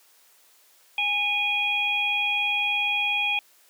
harmonic tone, 823 Hz, G#5, 16 cents flat, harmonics 1 / 3 / 4, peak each -31 / -23 / -29 dBFS, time 0.98-3.39 s, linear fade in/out 2 ms, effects white hiss -58 dBFS RMS until 3.69 s + high-pass 400 Hz 12 dB/octave

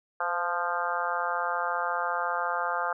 harmonic tone with a mistuned harmonic, 174.61 Hz, F3, in tune, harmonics 3 / 4 / 5 / 6 / 7 / 8 / 9, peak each -36 / -34 / -33 / -36 / -32 / -34 / -36 dBFS, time 0.2-2.93 s, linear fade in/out 5 ms, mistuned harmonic 3, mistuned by -26 cents, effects none

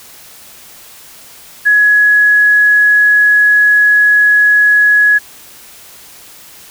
sine tone, 1681 Hz, G#6, 20 cents sharp, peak -5 dBFS, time 1.65-5.19 s, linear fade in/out 20 ms, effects white hiss -37 dBFS RMS until 6.7 s

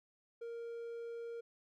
triangle tone, 466.2 Hz, A#4, in tune, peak -40 dBFS, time 0.41-1.41 s, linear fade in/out 10 ms, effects none

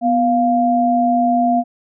sine tone pair together, 246.4 / 698.5 Hz, B3 / F5, -4 / 0 cents, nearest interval octave + tritone, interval 1804 cents, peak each -16 / -14 dBFS, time 0.01-1.64 s, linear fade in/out 50 ms, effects none

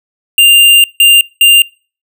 square tone bursts at uneven times, 2794 Hz, F7, in tune, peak -3 dBFS, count 3, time 0.38-0.84 / 1-1.21 / 1.41-1.62 s, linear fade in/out 2 ms, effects noise-tail reverb RT60 0.4 s tail -26 dB re dry

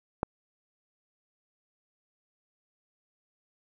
click, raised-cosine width 1 ms, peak -12 dBFS, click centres 0.231 s, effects none

